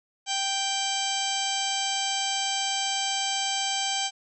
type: harmonic tone with a mistuned harmonic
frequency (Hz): 784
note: G5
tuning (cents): 0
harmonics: 1 / 2 / 3 / 4 / 5 / 6 / 7 / 8 / 9 / 10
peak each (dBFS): -31 / -39 / -36 / -30 / -38 / -36 / -39 / -34 / -42 / -36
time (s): 0.26-4.11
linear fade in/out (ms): 50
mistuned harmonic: 9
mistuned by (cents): +55
effects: none